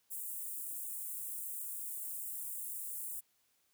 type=high-pass noise; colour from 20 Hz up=white; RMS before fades=-42 dBFS; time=0.1-3.21 s; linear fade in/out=20 ms; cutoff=8000 Hz; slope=48 dB/octave; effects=white hiss -75 dBFS RMS until 3.73 s